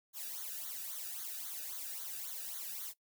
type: noise with flanger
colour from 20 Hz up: blue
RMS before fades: -43 dBFS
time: 0.13-2.94 s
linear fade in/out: 50 ms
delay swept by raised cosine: 0.38 to 0.96 ms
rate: 3.7 Hz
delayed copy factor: -0.85
effects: noise-tail reverb RT60 0.1 s tail -19 dB re dry